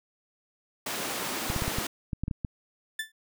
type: high-pass noise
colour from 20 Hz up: pink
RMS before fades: -33 dBFS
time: 0.86-1.87 s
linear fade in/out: 5 ms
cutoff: 270 Hz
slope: 12 dB/octave
type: clicks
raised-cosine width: 5 ms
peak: -18 dBFS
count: 10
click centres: 1.501 / 1.563 / 1.622 / 1.68 / 1.785 / 2.132 / 2.236 / 2.281 / 2.312 / 2.448 s
type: tone with exponential decay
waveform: 30% pulse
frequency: 1760 Hz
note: A6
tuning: in tune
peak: -24 dBFS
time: 2.99-3.12 s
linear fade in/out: 5 ms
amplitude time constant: 27 ms
effects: none